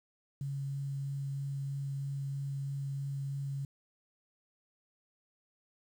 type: tone with vibrato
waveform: sine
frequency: 138.59 Hz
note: C#3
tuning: in tune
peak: -34 dBFS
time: 0.41-3.65 s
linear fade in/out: 2 ms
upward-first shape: sine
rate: 3.1 Hz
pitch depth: 8 cents each way
effects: 10-bit